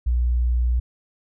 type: tone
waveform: sine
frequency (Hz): 60.5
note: B1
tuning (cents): -35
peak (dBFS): -17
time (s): 0.06-0.8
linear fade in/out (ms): 10
effects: none